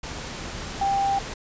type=tone in noise; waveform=sine; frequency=790 Hz; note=G5; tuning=13 cents sharp; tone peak=-20 dBFS; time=0.81-1.19 s; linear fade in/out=5 ms; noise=pink; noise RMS=-34 dBFS; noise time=0.03-1.34 s; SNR=+11 dB; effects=resampled to 16000 Hz